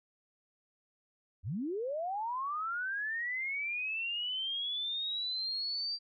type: linear sweep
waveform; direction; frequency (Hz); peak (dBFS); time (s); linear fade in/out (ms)
sine; up; 69.3 to 4712; -33; 1.43-5.99; 50
effects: none